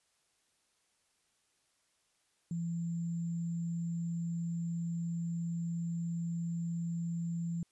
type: tone with sample-and-hold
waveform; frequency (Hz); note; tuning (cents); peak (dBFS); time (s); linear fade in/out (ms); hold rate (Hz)
sine; 168.5; E3; +38; -33; 2.51-7.63; 2; 7350
effects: white hiss -75 dBFS RMS until 7.71 s + resampled to 24000 Hz